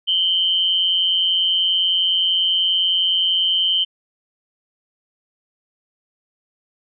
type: tone pair together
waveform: sine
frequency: 2936 / 3115 Hz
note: F#7 / G7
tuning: -14 / -12 cents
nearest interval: minor second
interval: 102 cents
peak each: -22 / -16 dBFS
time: 0.07-3.85 s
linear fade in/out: 20 ms
effects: none